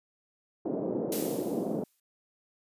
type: band-pass noise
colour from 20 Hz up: pink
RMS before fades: -32 dBFS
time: 0.65-1.84 s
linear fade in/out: 5 ms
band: 200 to 570 Hz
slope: 24 dB/octave
type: noise with exponential decay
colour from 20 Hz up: blue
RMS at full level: -32 dBFS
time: 1.12-2 s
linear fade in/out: 2 ms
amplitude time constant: 190 ms
effects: resampled to 32000 Hz